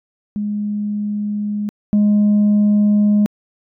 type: tone pair in turn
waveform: sine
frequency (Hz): 207.7 / 207.7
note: G#3 / G#3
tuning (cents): 0 / 0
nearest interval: unison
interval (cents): 0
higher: neither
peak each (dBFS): -18 / -8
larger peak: second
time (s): 0.36-1.69 / 1.93-3.26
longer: neither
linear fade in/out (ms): 0
effects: tanh soft clip ceiling -9 dBFS